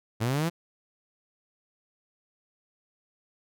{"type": "linear sweep", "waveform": "sawtooth", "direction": "up", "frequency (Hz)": [106.3, 174.61], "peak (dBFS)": -21, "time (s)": [0.2, 0.5], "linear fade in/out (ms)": 20, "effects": []}